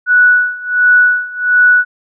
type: tone with tremolo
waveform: sine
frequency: 1475 Hz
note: F#6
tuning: 6 cents flat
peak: -4 dBFS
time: 0.06-1.85 s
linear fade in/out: 50 ms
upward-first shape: sine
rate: 1.4 Hz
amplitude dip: 90%
effects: none